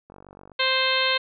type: click train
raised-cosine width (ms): 1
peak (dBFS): -31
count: 21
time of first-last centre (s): 0.1-0.518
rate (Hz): 47.9
type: harmonic tone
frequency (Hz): 523.3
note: C5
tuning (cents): 0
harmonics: 1 / 2 / 3 / 4 / 5 / 6 / 7 / 8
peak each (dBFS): -28 / -28 / -28 / -28 / -28 / -28 / -28 / -28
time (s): 0.59-1.18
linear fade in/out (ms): 10
effects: none